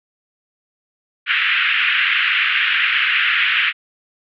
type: band-pass noise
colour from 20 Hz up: white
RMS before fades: -17 dBFS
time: 1.26-3.73 s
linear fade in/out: 50 ms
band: 1400 to 3000 Hz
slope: 48 dB/octave
effects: none